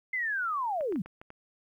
sine linear sweep, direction down, 2090 to 156.1 Hz, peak -28 dBFS, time 0.13-1.02 s, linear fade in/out 5 ms
clicks, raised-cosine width 0.5 ms, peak -31 dBFS, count 6, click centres 0.809 / 0.924 / 0.959 / 1.06 / 1.215 / 1.304 s
effects 11-bit

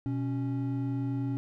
triangle tone pair together, 123.13 / 277.2 Hz, B2 / C#4, -5 / 0 cents, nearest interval octave + major second, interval 1405 cents, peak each -29 / -30 dBFS, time 0.06-1.37 s, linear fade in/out 0 ms, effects none

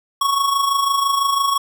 square tone with amplitude modulation, 1108.7 Hz, C#6, in tune, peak -14 dBFS, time 0.21-1.58 s, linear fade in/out 5 ms, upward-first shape sine, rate 26 Hz, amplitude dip 55%, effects none

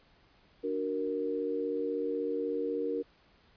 sine chord, D augmented, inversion none, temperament equal, 293.7 / 370 / 466.2 Hz, D4 / F#4 / A#4, 0 / 0 / 0 cents, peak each -36 / -37 / -32 dBFS, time 0.63-3.03 s, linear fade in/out 20 ms, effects pink hiss -64 dBFS RMS until 3.56 s + resampled to 11025 Hz

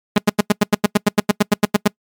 sawtooth tone bursts, 207.7 Hz, G#3, in tune, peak -5 dBFS, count 16, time 0.16-1.878 s, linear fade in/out 5 ms, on 23 ms, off 90 ms, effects noise-tail reverb RT60 0.1 s tail -25 dB re dry + MP3 96 kbps

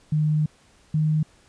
sine tone pair in turn, 152.8 / 154.58 Hz, D#3 / D#3, -31 / -11 cents, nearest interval unison, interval 20 cents, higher second, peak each -18 dBFS, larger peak neither, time 0.12-0.46 / 0.94-1.23 s, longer first, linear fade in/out 5 ms, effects pink hiss -57 dBFS RMS until 1.48 s + resampled to 22050 Hz

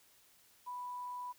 sine tone with quantisation, 987.8 Hz, B5, in tune, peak -40 dBFS, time 0.66-1.33 s, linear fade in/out 20 ms, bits 11, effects white hiss -66 dBFS RMS until 1.38 s

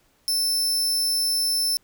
sawtooth tone, 5300 Hz, E8, 9 cents sharp, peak -18 dBFS, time 0.28-1.77 s, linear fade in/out 0 ms, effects pink hiss -63 dBFS RMS until 1.83 s

